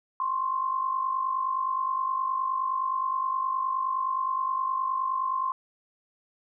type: tone pair together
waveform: sine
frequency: 1046.5 / 1096.1 Hz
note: C6 / C#6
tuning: 0 / -20 cents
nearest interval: minor second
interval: 80 cents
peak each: -26 / -32 dBFS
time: 0.2-5.52 s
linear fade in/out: 2 ms
effects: none